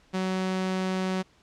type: tone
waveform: sawtooth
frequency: 187.2 Hz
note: F#3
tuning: 20 cents sharp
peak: -22 dBFS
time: 0.13-1.23 s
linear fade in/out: 20 ms
effects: pink hiss -61 dBFS RMS until 1.42 s + low-pass 6000 Hz 12 dB/octave